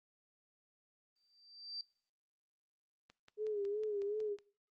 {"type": "tone with exponential growth", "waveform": "sine", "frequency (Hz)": 4676, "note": "D8", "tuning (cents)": -8, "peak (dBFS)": -39, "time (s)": [1.16, 1.81], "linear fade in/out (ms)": 2, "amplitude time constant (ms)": 140}
{"type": "click train", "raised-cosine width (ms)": 0.2, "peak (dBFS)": -40, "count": 8, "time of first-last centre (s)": [3.1, 4.387], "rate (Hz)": 5.44}
{"type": "tone with vibrato", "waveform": "sine", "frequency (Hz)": 415.3, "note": "G#4", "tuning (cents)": 0, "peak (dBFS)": -35, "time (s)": [3.37, 4.37], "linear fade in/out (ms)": 50, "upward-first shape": "sine", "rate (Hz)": 2.7, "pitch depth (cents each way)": 71}
{"effects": ["noise-tail reverb RT60 0.5 s tail -24 dB re dry", "Opus 32 kbps"]}